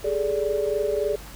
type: tone cluster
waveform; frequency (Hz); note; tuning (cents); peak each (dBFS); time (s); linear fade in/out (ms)
sine; 407.7 / 431.1 / 581; G#4 / A4 / D5; -32 / -35 / -19; -26; 0.04-1.16; 10
effects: added 50 Hz sine -42 dBFS peak until 1.35 s + pink hiss -43 dBFS RMS until 1.35 s